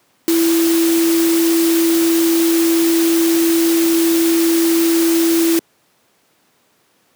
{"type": "tone in noise", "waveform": "sine", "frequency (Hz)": 332.1, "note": "E4", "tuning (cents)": 13, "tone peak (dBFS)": -11, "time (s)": [0.28, 5.59], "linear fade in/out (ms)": 0, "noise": "white", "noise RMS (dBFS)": -22, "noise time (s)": [0.28, 5.59], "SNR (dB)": 8, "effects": ["pink hiss -58 dBFS RMS until 7.15 s", "high-pass 200 Hz 12 dB/octave"]}